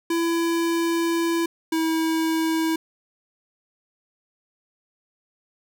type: tone pair in turn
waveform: square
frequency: 335 / 322.8 Hz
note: E4 / E4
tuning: +28 / -36 cents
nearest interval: minor second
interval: 64 cents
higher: first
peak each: -21 dBFS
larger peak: neither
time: 0.1-1.46 / 1.72-2.76 s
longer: first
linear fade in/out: 5 ms
effects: none